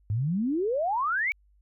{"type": "exponential sweep", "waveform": "sine", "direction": "up", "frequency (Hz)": [98.2, 2337], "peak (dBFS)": -24, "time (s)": [0.1, 1.32], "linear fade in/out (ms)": 0, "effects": ["added 50 Hz sine -59 dBFS peak until 1.61 s"]}